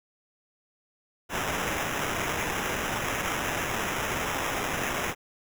white noise with sample-and-hold, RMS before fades -30 dBFS, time 1.29-5.15 s, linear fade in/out 50 ms, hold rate 4410 Hz, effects none

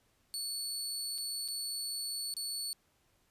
25% pulse tone with dropouts, 4435 Hz, C#8, in tune, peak -31 dBFS, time 0.34-2.73 s, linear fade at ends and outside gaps 0 ms, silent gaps 1.18-1.184 / 1.479-1.485 / 2.339-2.367 s, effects pink hiss -72 dBFS RMS until 3.3 s + resampled to 32000 Hz

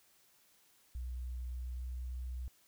sine tone with pitch glide, 61.74 to 62.46 Hz, B1 to B1, 0 to +20 cents, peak -38 dBFS, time 0.95-2.48 s, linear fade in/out 0 ms, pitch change +20 cents, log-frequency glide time 1.43-1.92 s, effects white hiss -68 dBFS RMS until 2.67 s

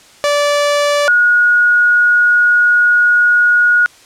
sawtooth / sine tone pair in turn, 581 / 1447.2 Hz, D5 / F#6, -19 / -39 cents, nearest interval octave + major third, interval 1580 cents, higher second, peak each -7 dBFS, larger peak neither, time 0.24-1.08 / 1.08-3.86 s, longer second, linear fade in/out 0 ms, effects white hiss -43 dBFS RMS until 4.05 s + low-pass 8000 Hz 12 dB/octave

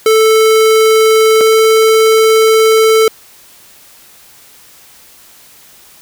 square tone pair in turn, 440 / 441.6 Hz, A4 / A4, 0 / +6 cents, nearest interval unison, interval 6 cents, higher second, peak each -6 dBFS, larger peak neither, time 0.06-1.41 / 1.41-3.08 s, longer second, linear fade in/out 2 ms, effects white hiss -41 dBFS RMS until 6.01 s

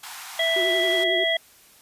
pink high-pass noise, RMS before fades -38 dBFS, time 0.03-1.04 s, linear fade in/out 5 ms, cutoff 720 Hz, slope 96 dB/octave
harmonic tone, 659.3 Hz, E5, in tune, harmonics 1 / 3 / 5, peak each -24 / -24 / -24 dBFS, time 0.39-1.37 s, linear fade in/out 5 ms
sine tone with vibrato, 365.4 Hz, F#4, 22 cents flat, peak -26 dBFS, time 0.56-1.24 s, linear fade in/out 5 ms, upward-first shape triangle, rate 11 Hz, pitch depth 85 cents each way
effects white hiss -53 dBFS RMS until 1.81 s + resampled to 32000 Hz

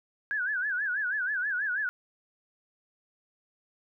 sine tone with vibrato, 1584 Hz, G6, 18 cents sharp, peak -27 dBFS, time 0.31-1.89 s, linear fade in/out 0 ms, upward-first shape sine, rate 6.2 Hz, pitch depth 160 cents each way, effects none

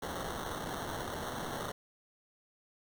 white noise with sample-and-hold, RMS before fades -39 dBFS, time 0.02-1.72 s, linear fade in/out 5 ms, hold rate 2450 Hz, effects none

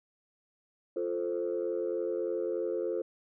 sine chord, F major, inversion none, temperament equal, 349.2 / 440 / 523.3 Hz, F4 / A4 / C5, 0 / 0 / 0 cents, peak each -33 / -33 / -34 dBFS, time 0.96-3.02 s, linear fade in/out 5 ms, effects tanh soft clip ceiling -23 dBFS

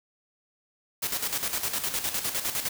white noise with tremolo, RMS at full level -28 dBFS, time 1.02-2.69 s, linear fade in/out 10 ms, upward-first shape square, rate 9.8 Hz, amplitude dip 60%, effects none

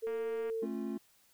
sine tone, 450 Hz, A4, 39 cents sharp, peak -33 dBFS, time 0.02-0.66 s, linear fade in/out 20 ms
click train, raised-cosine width 0.5 ms, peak -35 dBFS, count 101, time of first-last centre 0.07-0.499 s, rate 233 Hz
triangle chord, A augmented, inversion none, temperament equal with one note detuned, 220 / 272.6 / 349.2 Hz, A3 / C#4 / E#4, 0 / -29 / 0 cents, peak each -36 / -38 / -39 dBFS, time 0.62-0.98 s, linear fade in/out 10 ms
effects white hiss -67 dBFS RMS until 1.33 s

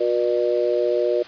harmonic tone, 120.5 Hz, B2, 42 cents flat, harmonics 3 / 4 / 5, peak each -22 / -22 / -22 dBFS, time 0-1.23 s, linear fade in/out 10 ms, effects white hiss -40 dBFS RMS until 1.27 s + resampled to 11025 Hz

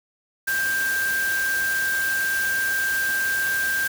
sine tone in noise, 1582 Hz, G6, 15 cents sharp, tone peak -21 dBFS, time 0.47-3.88 s, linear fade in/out 10 ms, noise white, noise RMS -31 dBFS, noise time 0.47-3.88 s, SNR +7 dB, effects none

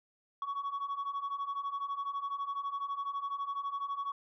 sine beating tone pair, 1112 / 1124 Hz, C#6 / C#6, +5 / +24 cents, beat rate 12 Hz, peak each -37 / -34 dBFS, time 0.42-4.12 s, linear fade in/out 2 ms, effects tanh soft clip ceiling -31 dBFS

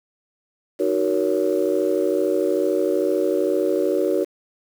sine chord, D# minor seventh, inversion none, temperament just, 311.1 / 373.4 / 466.7 / 560 Hz, D#4 / F#4 / A#4 / C#5, 0 / +16 / +2 / +18 cents, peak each -24 / -21 / -23 / -23 dBFS, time 0.79-4.25 s, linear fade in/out 20 ms, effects tanh soft clip ceiling -9 dBFS + 7-bit

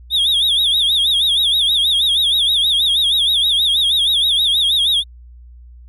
triangle tone with vibrato, 3520 Hz, A7, in tune, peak -11 dBFS, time 0.1-5.04 s, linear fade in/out 50 ms, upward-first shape sine, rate 6.3 Hz, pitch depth 150 cents each way, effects added 60 Hz sine -37 dBFS peak until 5.88 s

